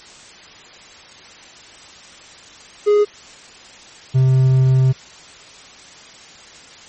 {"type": "tone pair in turn", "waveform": "triangle", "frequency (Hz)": [415.3, 130.81], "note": ["G#4", "C3"], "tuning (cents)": [0, 0], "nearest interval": "octave + minor sixth", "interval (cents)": 2000, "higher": "first", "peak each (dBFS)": -8, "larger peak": "neither", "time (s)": [[2.86, 3.05], [4.14, 4.93]], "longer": "second", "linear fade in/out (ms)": 20, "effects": ["white hiss -41 dBFS RMS until 6.88 s", "MP3 32 kbps"]}